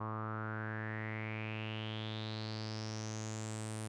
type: tone with low-pass filter sweep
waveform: sawtooth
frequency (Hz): 109.1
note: A2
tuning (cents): -14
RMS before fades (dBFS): -41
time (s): 0-3.88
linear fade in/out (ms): 10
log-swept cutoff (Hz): 1100 to 9500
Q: 6.6
effects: none